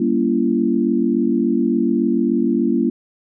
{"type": "chord", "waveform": "sine", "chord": "G diminished seventh", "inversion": "none", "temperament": "just", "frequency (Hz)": [196, 235.2, 282.2, 338.7], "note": ["G3", "Bb3", "Db4", "Fb4"], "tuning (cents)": [0, 16, 31, 47], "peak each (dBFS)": [-23, -18, -21, -20], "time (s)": [0, 2.9], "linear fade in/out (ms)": 5, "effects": []}